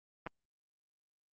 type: clicks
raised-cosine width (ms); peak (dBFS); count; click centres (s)
0.5; -26; 2; 0.265 / 0.271
effects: Opus 24 kbps